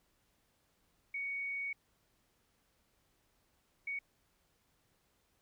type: tone bursts at uneven times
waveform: sine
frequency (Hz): 2234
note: C#7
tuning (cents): +13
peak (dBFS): -36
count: 2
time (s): 1.14-1.73 / 3.87-3.99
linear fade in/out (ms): 5
effects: pink hiss -75 dBFS RMS until 5.41 s